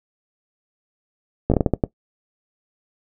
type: slowing click train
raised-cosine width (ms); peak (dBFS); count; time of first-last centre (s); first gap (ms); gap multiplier
2; -3; 8; 1.5-1.838; 16; 1.36
effects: noise-tail reverb RT60 0.1 s tail -19 dB re dry